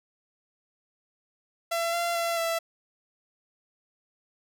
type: tone with pitch steps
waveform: sawtooth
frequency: 674 / 686 / 677 / 665 Hz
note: E5 / F5 / E5 / E5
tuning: +38 / -31 / +46 / +15 cents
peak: -22 dBFS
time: 1.71-2.59 s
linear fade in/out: 10 ms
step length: 220 ms
effects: none